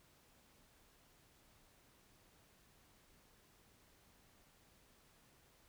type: silence
effects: pink hiss -69 dBFS RMS until 5.68 s